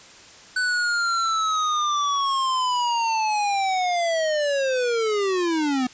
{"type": "linear sweep", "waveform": "square", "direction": "down", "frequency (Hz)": [1505, 246.9], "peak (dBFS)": -21, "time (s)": [0.56, 5.87], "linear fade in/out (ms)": 5, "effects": ["white hiss -46 dBFS RMS until 5.93 s", "resampled to 16000 Hz"]}